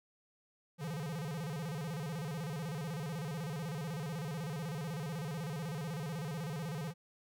square tone with vibrato, 156.1 Hz, D#3, 6 cents sharp, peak -38 dBFS, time 0.78-6.94 s, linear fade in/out 50 ms, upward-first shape square, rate 16 Hz, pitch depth 170 cents each way, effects none

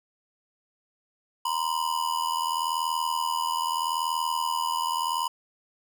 square ring-modulated tone, 986 Hz, B5, 3 cents flat, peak -23 dBFS, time 1.45-5.28 s, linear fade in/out 5 ms, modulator 40.4 Hz, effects none

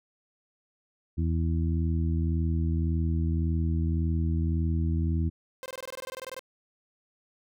harmonic tone, 81.8 Hz, E2, 13 cents flat, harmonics 1 / 2 / 3 / 4, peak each -25 / -31 / -35 / -37 dBFS, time 1.17-5.3 s, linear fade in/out 20 ms
sawtooth tone bursts, 521 Hz, C5, 7 cents flat, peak -32 dBFS, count 16, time 5.63-6.393 s, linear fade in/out 0 ms, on 28 ms, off 21 ms
effects none

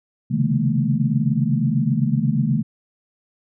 sine tone cluster, 133.4 / 141.5 / 160 / 210.1 / 229.7 Hz, C3 / C#3 / D#3 / G#3 / A#3, +34 / +36 / +49 / +20 / -25 cents, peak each -23 dBFS, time 0.3-2.63 s, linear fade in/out 20 ms, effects none

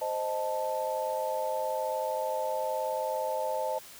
sine chord, A diminished, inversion first, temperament equal, 523.3 / 622.3 / 880 Hz, C5 / Eb5 / A5, 0 / 0 / 0 cents, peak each -33 / -33 / -33 dBFS, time 0.01-3.79 s, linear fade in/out 10 ms, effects white hiss -49 dBFS RMS until 3.99 s

